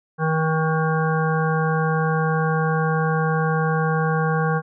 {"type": "harmonic tone", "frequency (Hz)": 159, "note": "D#3", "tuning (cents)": 38, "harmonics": [1, 3, 5, 7, 9, 10], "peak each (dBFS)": [-20, -25, -27, -28, -30, -30], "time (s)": [0.18, 4.62], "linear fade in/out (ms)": 50, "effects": []}